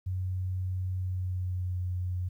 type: tone with pitch glide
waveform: sine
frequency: 92.5 to 90.49 Hz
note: F#2 to F#2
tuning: 0 to -38 cents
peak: -29 dBFS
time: 0.06-2.29 s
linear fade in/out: 10 ms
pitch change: -38 cents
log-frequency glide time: 0.98-1.81 s
effects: 11-bit